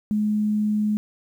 sine tone, 211.3 Hz, G#3, 30 cents sharp, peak -19 dBFS, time 0.11-0.97 s, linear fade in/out 0 ms, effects 9-bit

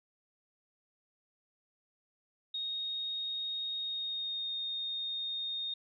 sine tone with pitch glide, 3729 to 3690 Hz, A#7 to A#7, 0 to -18 cents, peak -34 dBFS, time 2.54-5.74 s, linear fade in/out 5 ms, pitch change -18 cents, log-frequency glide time 3.78-4.51 s, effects none

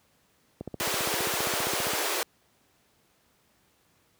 click train, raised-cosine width 2 ms, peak -21 dBFS, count 21, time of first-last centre 0.61-1.935 s, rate 15.1 Hz
pink high-pass noise, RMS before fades -29 dBFS, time 0.8-2.23 s, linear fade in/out 0 ms, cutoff 340 Hz, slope 48 dB/octave
effects pink hiss -66 dBFS RMS until 4.19 s + high-pass 80 Hz 12 dB/octave

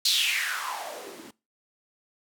blue noise with band-pass filter sweep, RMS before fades -29 dBFS, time 0.05-1.31 s, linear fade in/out 5 ms, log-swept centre 4400 to 240 Hz, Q 4.9, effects noise-tail reverb RT60 0.3 s tail -23 dB re dry

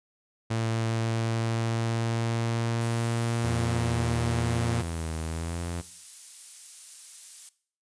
sawtooth tone with pitch glide, 113.2 to 117.19 Hz, A2 to A#2, +50 to +10 cents, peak -22 dBFS, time 0.5-4.82 s, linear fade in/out 10 ms, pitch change +60 cents, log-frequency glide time 0.79-3.73 s
violet noise, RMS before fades -39 dBFS, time 2.81-7.49 s, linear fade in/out 2 ms
sawtooth tone with vibrato, 83 Hz, E2, 12 cents sharp, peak -27 dBFS, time 3.43-5.82 s, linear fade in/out 20 ms, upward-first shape sine, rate 1 Hz, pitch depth 63 cents each way
effects noise-tail reverb RT60 0.5 s tail -18 dB re dry + resampled to 22050 Hz

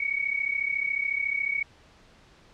sine tone pair together, 2223 / 2257 Hz, C#7 / C#7, +4 / +31 cents, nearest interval unison, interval 27 cents, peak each -28 dBFS, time 0-1.63 s, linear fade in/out 5 ms, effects pink hiss -56 dBFS RMS until 2.53 s + low-pass 5000 Hz 12 dB/octave

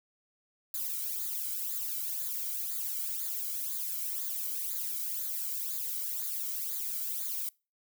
violet noise with flanger, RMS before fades -35 dBFS, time 0.74-7.49 s, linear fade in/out 2 ms, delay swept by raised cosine 0.35 to 1.15 ms, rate 2 Hz, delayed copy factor -0.85, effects noise-tail reverb RT60 0.3 s tail -25 dB re dry

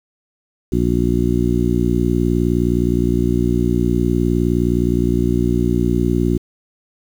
harmonic tone, 59.5 Hz, A#1, 36 cents sharp, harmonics 1 / 2 / 3 / 4 / 5 / 6, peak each -21 / -21 / -21 / -21 / -21 / -21 dBFS, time 0.72-6.38 s, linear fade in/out 5 ms, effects 7-bit

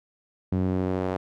sawtooth tone with band-pass filter sweep, 92.7 Hz, F#2, 4 cents sharp, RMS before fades -26 dBFS, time 0.52-1.17 s, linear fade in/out 5 ms, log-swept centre 190 to 610 Hz, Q 1, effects none

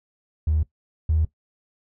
triangle tone pair in turn, 77.5 / 78.9 Hz, D#2 / D#2, -6 / +25 cents, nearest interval unison, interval 31 cents, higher second, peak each -15 / -14 dBFS, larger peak second, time 0.47-0.63 / 1.09-1.25 s, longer neither, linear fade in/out 5 ms, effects noise-tail reverb RT60 0.1 s tail -19 dB re dry + tanh soft clip ceiling -14 dBFS

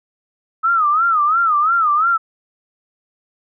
sine tone with vibrato, 1275 Hz, D#6, 42 cents sharp, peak -12 dBFS, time 0.63-2.18 s, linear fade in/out 20 ms, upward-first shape sine, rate 2.9 Hz, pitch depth 150 cents each way, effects none

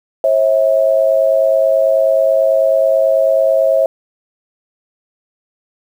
sine tone pair together, 539 / 648.2 Hz, C#5 / E5, -49 / -29 cents, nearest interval minor third, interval 320 cents, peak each -12 dBFS, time 0.24-3.86 s, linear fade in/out 2 ms, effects 7-bit

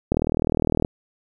click train, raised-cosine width 2 ms, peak -7 dBFS, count 30, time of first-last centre 0.12-0.849 s, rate 39.8 Hz, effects 8-bit

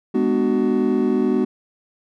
triangle chord, G# half-diminished seventh, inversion none, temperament just, 207.7 / 249.2 / 299 / 373.8 Hz, G#3 / B3 / D4 / F#4, 0 / +16 / +31 / +18 cents, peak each -21 / -18 / -22 / -19 dBFS, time 0.14-1.45 s, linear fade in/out 10 ms, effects none

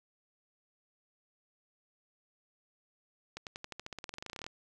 accelerating click train, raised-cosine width 0.2 ms, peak -24 dBFS, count 22, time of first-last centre 3.37-4.465 s, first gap 98 ms, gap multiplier 0.93, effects none

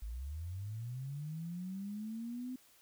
sine linear sweep, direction up, 50.2 to 257.8 Hz, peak -39 dBFS, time 0.02-2.56 s, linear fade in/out 5 ms, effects white hiss -65 dBFS RMS until 2.81 s

